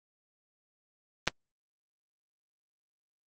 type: clicks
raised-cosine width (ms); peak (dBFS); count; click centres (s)
0.2; -6 / -14; 2; 1.276 / 1.282
effects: Opus 24 kbps